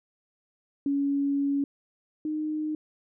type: tone pair in turn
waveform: sine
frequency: 280.8 / 307.2 Hz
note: C#4 / D#4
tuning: +22 / -22 cents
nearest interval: major second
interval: 156 cents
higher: second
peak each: -23 / -27 dBFS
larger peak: first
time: 0.86-1.64 / 2.25-2.75 s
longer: first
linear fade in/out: 2 ms
effects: none